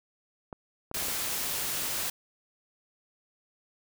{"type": "clicks", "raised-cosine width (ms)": 1, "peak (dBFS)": -25, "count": 5, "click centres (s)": [0.528, 0.914, 0.97, 1.025, 1.084]}
{"type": "noise", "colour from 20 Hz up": "white", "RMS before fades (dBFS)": -32, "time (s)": [0.94, 2.1], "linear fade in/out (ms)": 5}
{"effects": []}